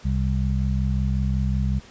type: harmonic tone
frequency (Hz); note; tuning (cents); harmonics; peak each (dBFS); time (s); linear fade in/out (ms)
65.41; C2; 0; 1 / 2 / 3; -22 / -25 / -27; 0.04-1.8; 20
effects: pink hiss -48 dBFS RMS until 1.9 s + resampled to 16000 Hz